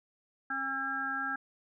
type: harmonic tone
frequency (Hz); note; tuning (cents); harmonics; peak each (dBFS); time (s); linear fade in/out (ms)
269.7; C#4; -47; 1 / 3 / 5 / 6; -43 / -41 / -36 / -34; 0.5-1.36; 5
effects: none